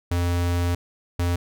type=tone pair in turn; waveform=square; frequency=87.31 / 87.31 Hz; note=F2 / F2; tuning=0 / 0 cents; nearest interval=unison; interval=0 cents; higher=neither; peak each=-21 dBFS; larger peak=neither; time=0.11-0.75 / 1.19-1.36 s; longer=first; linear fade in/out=5 ms; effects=none